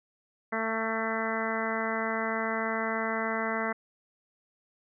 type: harmonic tone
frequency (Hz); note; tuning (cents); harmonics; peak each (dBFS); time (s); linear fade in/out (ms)
223.3; A3; +26; 1 / 2 / 3 / 4 / 5 / 6 / 7 / 8 / 9; -35 / -36 / -35 / -38 / -37 / -37 / -38 / -39 / -36; 0.52-3.73; 10
effects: none